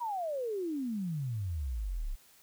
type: exponential sweep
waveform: sine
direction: down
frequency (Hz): 987.8 to 30.51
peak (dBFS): -32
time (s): 0-2.16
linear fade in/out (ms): 20
effects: white hiss -61 dBFS RMS until 2.42 s